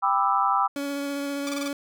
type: chord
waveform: sine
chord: E minor seventh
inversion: first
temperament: just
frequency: 791.1 / 988.9 / 1186.7 / 1318.5 Hz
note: G5 / B5 / D6 / E6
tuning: +16 / +2 / +18 / 0 cents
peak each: -25 dBFS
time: 0.02-0.68 s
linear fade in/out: 20 ms
type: tone with vibrato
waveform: 30% pulse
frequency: 282.1 Hz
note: C#4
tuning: 30 cents sharp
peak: -25 dBFS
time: 0.76-1.73 s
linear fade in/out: 2 ms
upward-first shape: sine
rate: 15 Hz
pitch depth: 12 cents each way
type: tone bursts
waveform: 10% pulse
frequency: 1170 Hz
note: D6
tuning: 7 cents flat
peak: -23 dBFS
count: 5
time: 1.47-1.678 s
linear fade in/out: 0 ms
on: 20 ms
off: 27 ms
effects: none